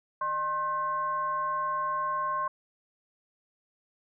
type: tone with frequency modulation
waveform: sine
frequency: 1067 Hz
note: C6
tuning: 34 cents sharp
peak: -27 dBFS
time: 0.21-2.48 s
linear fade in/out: 5 ms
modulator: 459 Hz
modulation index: 0.51
effects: none